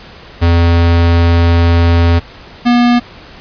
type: tone pair in turn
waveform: square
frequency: 85 / 241.4 Hz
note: F2 / B3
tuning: -46 / -39 cents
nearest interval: octave + tritone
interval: 1807 cents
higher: second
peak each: -7 dBFS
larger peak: neither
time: 0.41-2.2 / 2.65-3 s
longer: first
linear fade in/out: 20 ms
effects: pink hiss -35 dBFS RMS until 3.4 s + resampled to 11025 Hz